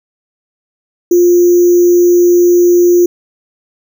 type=tone with sample-and-hold; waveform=sine; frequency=351.1 Hz; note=F4; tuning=9 cents sharp; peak=-4 dBFS; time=1.11-3.06 s; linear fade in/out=5 ms; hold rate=6300 Hz; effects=none

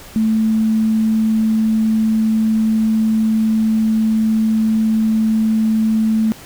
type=tone; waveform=sine; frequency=220 Hz; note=A3; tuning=in tune; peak=-12 dBFS; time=0.16-6.32 s; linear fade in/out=0 ms; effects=pink hiss -38 dBFS RMS until 6.45 s

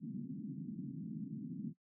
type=band-pass noise; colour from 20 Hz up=pink; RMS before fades=-44 dBFS; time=0-1.74 s; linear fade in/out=50 ms; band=150 to 270 Hz; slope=48 dB/octave; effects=noise-tail reverb RT60 0.1 s tail -21 dB re dry

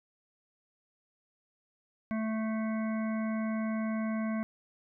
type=harmonic tone; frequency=220 Hz; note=A3; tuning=in tune; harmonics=1 / 3 / 5 / 7 / 9 / 10; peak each=-30 / -40 / -44 / -47 / -49 / -50 dBFS; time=2.11-4.43 s; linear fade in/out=0 ms; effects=none

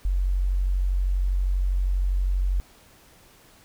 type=tone; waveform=sine; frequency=46.25 Hz; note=F#1; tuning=in tune; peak=-20 dBFS; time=0.05-2.6 s; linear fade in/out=0 ms; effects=pink hiss -54 dBFS RMS until 3.64 s

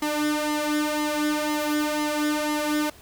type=tone with flanger; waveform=sawtooth; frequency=300.1 Hz; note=D4; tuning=38 cents sharp; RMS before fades=-25 dBFS; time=0.02-2.9 s; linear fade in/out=5 ms; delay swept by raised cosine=0.97 to 2.77 ms; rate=2 Hz; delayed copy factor=+0.65; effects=pink hiss -50 dBFS RMS until 3.01 s

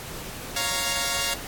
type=chord; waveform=5% pulse; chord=Bb minor; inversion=first; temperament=equal; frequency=554.4 / 698.5 / 932.3 Hz; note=Db5 / F5 / Bb5; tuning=0 / 0 / 0 cents; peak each=-17 dBFS; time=0.56-1.34 s; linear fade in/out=5 ms; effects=pink hiss -37 dBFS RMS until 1.47 s + AAC 64 kbps

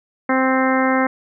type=harmonic tone; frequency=261.7 Hz; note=C4; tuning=in tune; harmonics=1 / 2 / 3 / 4 / 5 / 6 / 7 / 8; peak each=-18 / -21 / -23 / -24 / -25 / -26 / -26 / -27 dBFS; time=0.29-1.07 s; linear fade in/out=5 ms; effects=none

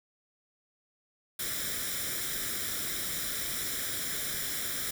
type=noise with comb filter; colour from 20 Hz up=white; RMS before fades=-34 dBFS; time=1.39-4.91 s; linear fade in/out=5 ms; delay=0.55 ms; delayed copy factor=+0.7; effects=none

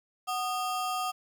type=ring-modulated tone; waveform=square; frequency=987.8 Hz; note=B5; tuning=in tune; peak=-27 dBFS; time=0.27-1.12 s; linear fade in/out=20 ms; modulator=246 Hz; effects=10-bit

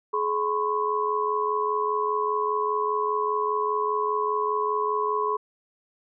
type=tone cluster; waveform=sine; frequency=424 / 1006 / 1091 Hz; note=G#4 / B5 / C#6; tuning=+36 / +32 / -28 cents; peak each=-27 dBFS; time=0.13-5.37 s; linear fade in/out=10 ms; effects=none

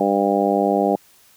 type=harmonic tone; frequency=100 Hz; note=G2; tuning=35 cents sharp; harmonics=2 / 3 / 4 / 5 / 6 / 7 / 8; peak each=-23 / -23 / -23 / -23 / -23 / -23 / -23 dBFS; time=0-0.96 s; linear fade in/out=5 ms; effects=white hiss -53 dBFS RMS until 1.36 s

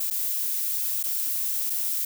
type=noise with dropouts; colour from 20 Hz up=violet; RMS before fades=-27 dBFS; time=0-2.05 s; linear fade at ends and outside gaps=5 ms; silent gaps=0.102-0.108 / 1.03-1.037 / 1.698-1.701 s; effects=none

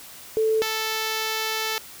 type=tone pair in turn; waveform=sine / 5% pulse; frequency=440 / 440 Hz; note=A4 / A4; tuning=0 / 0 cents; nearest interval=unison; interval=0 cents; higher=neither; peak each=-18 / -13 dBFS; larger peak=second; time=0.37-0.62 / 0.62-1.78 s; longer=second; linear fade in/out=0 ms; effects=white hiss -43 dBFS RMS until 2 s

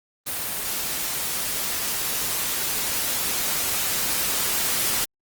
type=noise with level ramp; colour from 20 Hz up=white; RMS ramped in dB=-28 to -23 dBFS; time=0.26-5.05 s; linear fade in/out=10 ms; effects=Opus 24 kbps

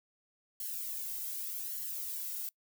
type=noise with flanger; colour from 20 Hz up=violet; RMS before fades=-39 dBFS; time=0.6-2.49 s; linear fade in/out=2 ms; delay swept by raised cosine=0.81 to 1.75 ms; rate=0.85 Hz; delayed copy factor=-0.6; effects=noise-tail reverb RT60 0.1 s tail -24 dB re dry

